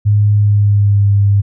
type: tone with pitch glide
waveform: sine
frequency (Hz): 103.83 to 100.7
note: G#2 to G2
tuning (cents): 0 to +47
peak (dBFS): -7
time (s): 0.05-1.42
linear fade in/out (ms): 20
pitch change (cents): -53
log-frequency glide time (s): 0.35-1.1
effects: none